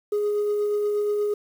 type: tone with tremolo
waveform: sine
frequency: 415.3 Hz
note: G#4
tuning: in tune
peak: -18 dBFS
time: 0.12-1.34 s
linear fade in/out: 5 ms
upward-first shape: sine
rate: 8.4 Hz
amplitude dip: 25%
effects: tanh soft clip ceiling -19 dBFS + 8-bit